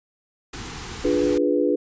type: band-stop noise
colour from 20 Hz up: pink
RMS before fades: -34 dBFS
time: 0.53-1.38 s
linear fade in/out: 5 ms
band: 490 to 720 Hz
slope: 96 dB/octave
type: chord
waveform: sine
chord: D diminished seventh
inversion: none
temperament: equal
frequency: 293.7 / 349.2 / 415.3 / 493.9 Hz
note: D4 / F4 / Ab4 / Cb5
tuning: 0 / 0 / 0 / 0 cents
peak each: -22 / -24 / -24 / -23 dBFS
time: 1.04-1.76 s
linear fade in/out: 10 ms
effects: resampled to 16000 Hz